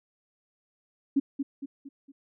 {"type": "tone with echo", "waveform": "sine", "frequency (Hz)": 276.9, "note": "C#4", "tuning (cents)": -2, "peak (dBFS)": -19, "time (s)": [1.16, 1.2], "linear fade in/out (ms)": 10, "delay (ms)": 230, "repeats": 4, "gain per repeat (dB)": -7, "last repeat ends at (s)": 2.12, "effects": []}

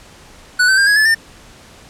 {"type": "tone with pitch steps", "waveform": "square", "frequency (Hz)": [1480, 1539.3, 1601, 1665.1, 1731.8, 1801.2], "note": ["F#6", "G6", "G6", "G#6", "A6", "A6"], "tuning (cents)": [0, -32, 36, 4, -28, 40], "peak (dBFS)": -10, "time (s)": [0.59, 1.148], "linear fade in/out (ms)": 10, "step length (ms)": 93, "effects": ["pink hiss -42 dBFS RMS until 1.89 s", "low-pass 9000 Hz 12 dB/octave"]}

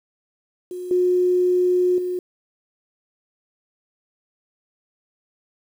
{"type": "tone with level steps", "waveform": "sine", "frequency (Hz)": 361.2, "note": "F#4", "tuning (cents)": -42, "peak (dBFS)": [-28, -15, -22], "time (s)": [0.71, 2.19], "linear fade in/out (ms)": 2, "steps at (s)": [0.91, 1.98], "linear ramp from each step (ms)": 2, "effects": ["8-bit"]}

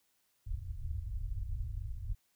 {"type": "low-pass noise", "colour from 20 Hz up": "pink", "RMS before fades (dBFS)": -38, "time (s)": [0.46, 2.15], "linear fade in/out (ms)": 10, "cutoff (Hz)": 110, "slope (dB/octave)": 48, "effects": ["white hiss -75 dBFS RMS until 2.35 s"]}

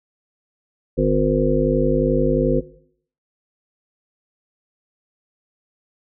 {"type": "harmonic tone", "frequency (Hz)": 51.4, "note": "G#1", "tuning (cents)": -17, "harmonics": [1, 3, 5, 7, 9, 10], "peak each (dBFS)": [-22, -22, -22, -22, -22, -22], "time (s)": [0.97, 2.61], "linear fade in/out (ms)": 20, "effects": ["noise-tail reverb RT60 0.6 s tail -17 dB re dry"]}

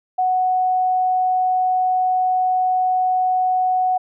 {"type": "tone", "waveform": "sine", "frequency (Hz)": 740, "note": "F#5", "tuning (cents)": 0, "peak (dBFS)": -15, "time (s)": [0.18, 3.98], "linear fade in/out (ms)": 10, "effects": []}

